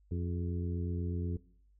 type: harmonic tone with a mistuned harmonic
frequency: 88.2 Hz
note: F2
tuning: 18 cents sharp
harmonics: 1 / 2 / 3 / 4 / 5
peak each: -33 / -39 / -43 / -45 / -47 dBFS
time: 0.11-1.37 s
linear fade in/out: 5 ms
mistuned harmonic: 5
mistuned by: -57 cents
effects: noise-tail reverb RT60 0.6 s tail -20 dB re dry + added 50 Hz sine -62 dBFS peak until 1.79 s